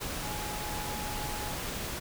sine tone in noise, 840 Hz, G#5, 19 cents sharp, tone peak -40 dBFS, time 0.22-1.53 s, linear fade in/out 20 ms, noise pink, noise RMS -36 dBFS, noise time 0-2 s, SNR -7 dB, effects none

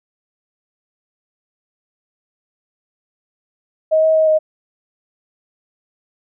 sine tone with pitch steps, 631 / 636 / 632 / 624 Hz, D#5 / D#5 / D#5 / D#5, +24 / +38 / +27 / +5 cents, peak -10 dBFS, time 3.91-4.39 s, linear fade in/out 20 ms, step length 120 ms, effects none

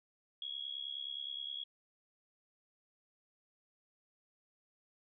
sine tone with amplitude modulation, 3322 Hz, G#7, in tune, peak -36 dBFS, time 0.42-1.64 s, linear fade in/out 2 ms, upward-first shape sine, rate 69.6 Hz, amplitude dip 85%, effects none

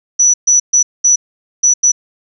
sine tone bursts at uneven times, 5920 Hz, F#8, in tune, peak -6 dBFS, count 6, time 0.19-0.34 / 0.47-0.6 / 0.73-0.83 / 1.04-1.16 / 1.63-1.74 / 1.83-1.92 s, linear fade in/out 10 ms, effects none

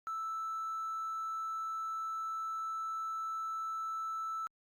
triangle tone with hard clipping, 1318.5 Hz, E6, in tune, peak -36 dBFS, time 0.07-4.47 s, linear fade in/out 0 ms, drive 4 dB, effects Opus 48 kbps

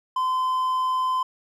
triangle tone, 1027 Hz, C6, 33 cents flat, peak -19 dBFS, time 0.16-1.23 s, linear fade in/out 5 ms, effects none

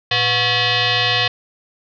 sine tone with frequency modulation, 493.9 Hz, B4, in tune, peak -14 dBFS, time 0.11-1.28 s, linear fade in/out 5 ms, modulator 609 Hz, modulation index 6.2, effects none

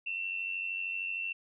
sine tone with amplitude modulation, 2698 Hz, E7, 40 cents sharp, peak -30 dBFS, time 0.06-1.33 s, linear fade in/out 10 ms, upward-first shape sine, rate 93.1 Hz, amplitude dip 60%, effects none

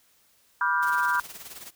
sine chord, G dominant seventh, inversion first, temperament just, 980 / 1176 / 1411.2 / 1568 Hz, B5 / D6 / F6 / G6, -14 / +2 / +18 / 0 cents, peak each -26 / -29 / -27 / -27 dBFS, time 0.61-1.2 s, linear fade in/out 2 ms
white noise with tremolo, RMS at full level -40 dBFS, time 0.82-1.71 s, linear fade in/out 10 ms, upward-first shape sine, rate 19 Hz, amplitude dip 65%
effects white hiss -63 dBFS RMS until 1.75 s

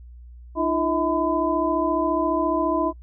sine tone cluster, 305.4 / 339.9 / 643 / 1009 Hz, D#4 / F4 / E5 / B5, -32 / -47 / -43 / +37 cents, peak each -25 dBFS, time 0.55-2.93 s, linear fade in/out 50 ms, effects noise-tail reverb RT60 0.1 s tail -24 dB re dry + added 60 Hz sine -40 dBFS peak until 3.02 s

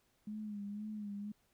sine tone with vibrato, 208.2 Hz, G#3, 5 cents sharp, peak -40 dBFS, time 0.27-1.32 s, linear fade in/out 5 ms, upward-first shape sine, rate 2 Hz, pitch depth 55 cents each way, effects pink hiss -75 dBFS RMS until 1.53 s

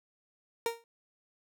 30% pulse tone with exponential decay, 463.9 Hz, A#4, 8 cents flat, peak -23 dBFS, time 0.66-0.84 s, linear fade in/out 1 ms, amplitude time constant 37 ms, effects none

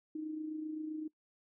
sine tone with amplitude modulation, 310.5 Hz, D#4, 3 cents flat, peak -35 dBFS, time 0.15-1.08 s, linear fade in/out 5 ms, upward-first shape sine, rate 27.7 Hz, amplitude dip 50%, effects noise-tail reverb RT60 0.1 s tail -21 dB re dry

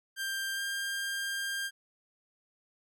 sawtooth tone with pitch glide, 1585 to 1598.8 Hz, G6 to G6, +19 to +34 cents, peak -29 dBFS, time 0.16-1.71 s, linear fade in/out 50 ms, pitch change +15 cents, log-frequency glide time 0.55-0.6 s, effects none

